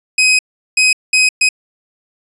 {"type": "tone bursts at uneven times", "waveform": "sawtooth", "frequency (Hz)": 2522, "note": "D#7", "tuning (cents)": 23, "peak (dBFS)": -5, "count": 4, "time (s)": [[0.18, 0.39], [0.77, 0.93], [1.13, 1.29], [1.41, 1.49]], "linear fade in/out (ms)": 5, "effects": ["resampled to 24000 Hz"]}